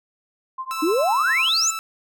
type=tone with tremolo; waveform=sine; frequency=1046.5 Hz; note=C6; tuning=in tune; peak=-24 dBFS; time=0.58-1.49 s; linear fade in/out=5 ms; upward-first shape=triangle; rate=10 Hz; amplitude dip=100%
type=tone; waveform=sawtooth; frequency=1318.5 Hz; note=E6; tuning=in tune; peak=-23 dBFS; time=0.71-1.79 s; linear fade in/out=0 ms
type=exponential sweep; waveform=sine; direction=up; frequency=293.7 to 7480 Hz; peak=-17 dBFS; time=0.82-1.71 s; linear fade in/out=10 ms
effects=none